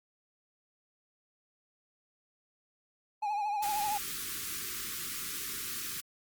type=tone with vibrato; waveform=triangle; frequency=830.6 Hz; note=G#5; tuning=in tune; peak=-28 dBFS; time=3.22-3.98 s; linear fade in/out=10 ms; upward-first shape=triangle; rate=13 Hz; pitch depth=73 cents each way
type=band-stop noise; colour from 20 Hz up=white; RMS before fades=-38 dBFS; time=3.62-6.01 s; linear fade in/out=10 ms; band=440 to 1100 Hz; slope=96 dB/octave
effects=Opus 48 kbps